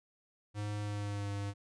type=tone with pitch glide; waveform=square; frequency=104.1 to 100.84 Hz; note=G#2 to G2; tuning=+5 to +49 cents; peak=-36 dBFS; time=0.54-1.54 s; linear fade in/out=50 ms; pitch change=-56 cents; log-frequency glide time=0.8-1.3 s; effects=resampled to 22050 Hz